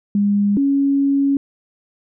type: tone pair in turn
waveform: sine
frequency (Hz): 203.1 / 277.9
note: G#3 / C#4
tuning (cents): -38 / +4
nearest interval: perfect fourth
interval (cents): 542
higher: second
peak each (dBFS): -13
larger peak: neither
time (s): 0.15-0.57 / 0.57-1.37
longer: second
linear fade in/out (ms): 2
effects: none